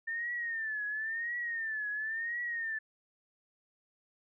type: tone with vibrato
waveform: sine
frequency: 1800 Hz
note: A6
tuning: 39 cents sharp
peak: -33 dBFS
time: 0.07-2.79 s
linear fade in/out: 10 ms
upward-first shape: triangle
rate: 0.96 Hz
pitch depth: 130 cents each way
effects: none